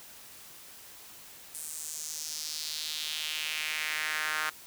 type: tone with high-pass filter sweep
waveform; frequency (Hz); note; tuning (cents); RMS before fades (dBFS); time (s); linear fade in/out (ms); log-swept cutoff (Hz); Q
sawtooth; 154.4; D#3; -13; -35; 1.54-4.5; 10; 9100 to 1400; 2.5
effects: white hiss -50 dBFS RMS until 4.66 s